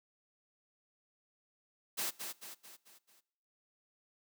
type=noise with echo; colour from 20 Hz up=white; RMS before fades=-36 dBFS; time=1.97-2.11 s; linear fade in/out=20 ms; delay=220 ms; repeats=5; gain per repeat=-6 dB; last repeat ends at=3.21 s; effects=noise-tail reverb RT60 0.8 s tail -22 dB re dry + high-pass 200 Hz 12 dB/octave